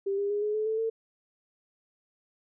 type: tone with pitch steps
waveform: sine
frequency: 394.4 / 403.2 / 412.1 / 421.2 / 430.6 / 440.1 / 449.9 Hz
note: G4 / G4 / G#4 / G#4 / A4 / A4 / A4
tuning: +11 / +49 / -13 / +24 / -37 / 0 / +39 cents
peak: -26 dBFS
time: 0.06-0.9 s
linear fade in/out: 10 ms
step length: 120 ms
effects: none